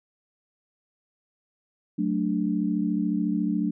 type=chord; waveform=sine; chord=D major; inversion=first; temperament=equal with one note detuned; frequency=185.85 / 220 / 293.7 Hz; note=F#3 / A3 / D4; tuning=+8 / 0 / 0 cents; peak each=-27 dBFS; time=1.98-3.71 s; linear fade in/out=10 ms; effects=none